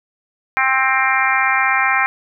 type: harmonic tone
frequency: 263.9 Hz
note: C4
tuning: 15 cents sharp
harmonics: 3 / 4 / 5 / 6 / 7 / 8 / 9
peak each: -21 / -21 / -21 / -21 / -21 / -21 / -21 dBFS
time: 0.57-2.06 s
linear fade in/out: 0 ms
effects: none